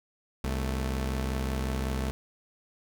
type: tone pair together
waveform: sawtooth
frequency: 65.41 / 220 Hz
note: C2 / A3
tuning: 0 / 0 cents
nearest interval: octave + major sixth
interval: 2100 cents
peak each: -25 / -32 dBFS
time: 0.44-2.11 s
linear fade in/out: 0 ms
effects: none